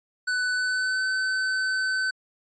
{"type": "tone with pitch glide", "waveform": "square", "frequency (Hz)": [1495, 1523.8], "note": ["F#6", "G6"], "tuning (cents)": [17, -49], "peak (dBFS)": -24, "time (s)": [0.27, 2.11], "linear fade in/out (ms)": 10, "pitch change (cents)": 34, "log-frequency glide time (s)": [0.53, 1.05], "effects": ["resampled to 16000 Hz"]}